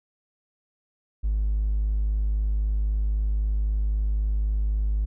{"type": "tone", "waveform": "triangle", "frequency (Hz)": 51.91, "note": "G#1", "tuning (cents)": 0, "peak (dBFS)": -18, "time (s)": [1.23, 5.06], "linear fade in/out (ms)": 20, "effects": ["tanh soft clip ceiling -17 dBFS"]}